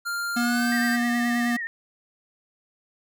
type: tone with pitch glide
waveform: square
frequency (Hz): 1396.9 to 1577.1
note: F6 to G6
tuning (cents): 0 to +10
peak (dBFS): -27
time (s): 0.05-0.97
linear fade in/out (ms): 20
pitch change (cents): +210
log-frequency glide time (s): 0.38-0.71
type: tone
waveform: square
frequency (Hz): 239.6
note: A#3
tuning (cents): +48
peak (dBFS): -23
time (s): 0.36-1.57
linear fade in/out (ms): 10
type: tone with vibrato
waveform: sine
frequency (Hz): 1864.7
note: A#6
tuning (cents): 0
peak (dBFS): -28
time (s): 0.72-1.67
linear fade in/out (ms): 0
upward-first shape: sine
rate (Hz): 9.5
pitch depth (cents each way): 63
effects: none